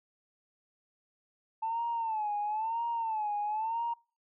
sine tone with vibrato, 880 Hz, A5, in tune, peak -29 dBFS, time 1.62-3.94 s, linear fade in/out 10 ms, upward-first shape sine, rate 1 Hz, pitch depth 110 cents each way, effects noise-tail reverb RT60 0.4 s tail -26 dB re dry + tanh soft clip ceiling -25 dBFS

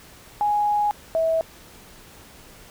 sine tone pair in turn, 830.6 / 650 Hz, G#5 / E5, 0 / -24 cents, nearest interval major third, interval 424 cents, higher first, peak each -18 dBFS, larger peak neither, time 0.41-0.91 / 1.15-1.41 s, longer first, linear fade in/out 0 ms, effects pink hiss -47 dBFS RMS until 2.7 s

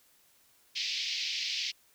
white band-pass noise, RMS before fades -34 dBFS, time 0.75-1.72 s, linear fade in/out 20 ms, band 2200 to 5400 Hz, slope 48 dB/octave, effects white hiss -65 dBFS RMS until 1.94 s

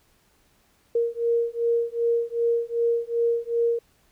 sine beating tone pair, 466.2 / 468.8 Hz, A#4 / A#4, 0 / +10 cents, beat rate 2.6 Hz, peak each -24 dBFS, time 0.95-3.79 s, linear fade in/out 5 ms, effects pink hiss -63 dBFS RMS until 4.11 s

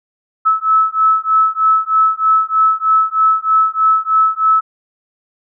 sine beating tone pair, 1300 / 1303.2 Hz, E6 / E6, -24 / -20 cents, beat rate 3.2 Hz, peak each -13 dBFS, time 0.45-4.61 s, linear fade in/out 20 ms, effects none

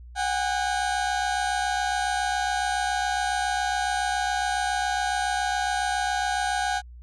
30% pulse tone pair together, 740.8 / 808 Hz, F#5 / G#5, +2 / -48 cents, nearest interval major second, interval 150 cents, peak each -24 dBFS, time 0.15-6.82 s, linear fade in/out 50 ms, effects added 60 Hz sine -41 dBFS peak until 7.02 s + resampled to 22050 Hz

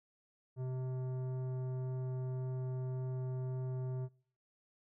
sine tone with tanh clipping, 128.7 Hz, C3, 28 cents flat, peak -38 dBFS, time 0.56-4.09 s, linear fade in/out 50 ms, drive 13 dB, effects noise-tail reverb RT60 0.6 s tail -25 dB re dry

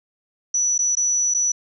sine tone with dropouts, 5920 Hz, F#8, in tune, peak -17 dBFS, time 0.54-1.52 s, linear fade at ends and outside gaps 5 ms, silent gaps 0.78-0.789 / 0.953-0.969 / 1.34-1.346 s, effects none

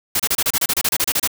white noise bursts, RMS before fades -18 dBFS, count 15, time 0.15-1.275 s, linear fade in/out 5 ms, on 47 ms, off 30 ms, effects none

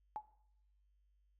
sine tone with exponential decay, 852 Hz, G#5, 44 cents sharp, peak -35 dBFS, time 0.16-0.27 s, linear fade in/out 0 ms, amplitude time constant 22 ms, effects noise-tail reverb RT60 0.7 s tail -17 dB re dry + added 50 Hz sine -70 dBFS peak until 1.39 s

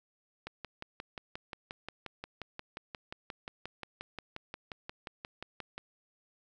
click train, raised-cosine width 0.3 ms, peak -24 dBFS, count 31, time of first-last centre 0.47-5.78 s, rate 5.65 Hz, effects none

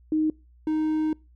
sine / triangle tone pair in turn, 311.1 / 311.1 Hz, D#4 / D#4, 0 / 0 cents, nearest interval unison, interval 0 cents, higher neither, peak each -20 dBFS, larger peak neither, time 0.12-0.3 / 0.67-1.13 s, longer second, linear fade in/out 2 ms, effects noise-tail reverb RT60 0.3 s tail -26 dB re dry + added 60 Hz sine -52 dBFS peak until 1.35 s

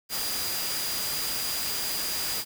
sine tone in noise, 4858 Hz, D#8, 42 cents flat, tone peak -33 dBFS, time 0.09-2.45 s, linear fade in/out 50 ms, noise white, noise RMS -31 dBFS, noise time 0.09-2.45 s, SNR -5 dB, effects none

